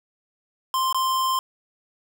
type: tone with dropouts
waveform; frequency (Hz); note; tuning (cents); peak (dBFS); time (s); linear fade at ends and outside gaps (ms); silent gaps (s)
square; 1046.5; C6; 0; -21; 0.74-1.39; 1; 0.927-0.945
effects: none